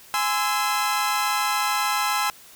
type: chord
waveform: sawtooth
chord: Ab augmented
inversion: none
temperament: equal with one note detuned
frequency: 830.6 / 1031.5 / 1318.5 Hz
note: Ab5 / C6 / E6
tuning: 0 / -25 / 0 cents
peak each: -22 dBFS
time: 0.14-2.3 s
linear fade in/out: 0 ms
effects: white hiss -48 dBFS RMS until 2.55 s